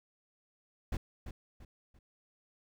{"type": "noise with echo", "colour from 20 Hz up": "brown", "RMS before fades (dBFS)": -33, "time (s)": [0.92, 0.97], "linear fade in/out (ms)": 5, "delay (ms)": 340, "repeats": 3, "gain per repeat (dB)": -9, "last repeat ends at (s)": 1.99, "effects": []}